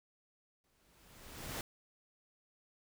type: noise with exponential growth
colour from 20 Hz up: pink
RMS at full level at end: -39 dBFS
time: 0.64-1.61 s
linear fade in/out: 1 ms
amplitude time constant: 210 ms
effects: none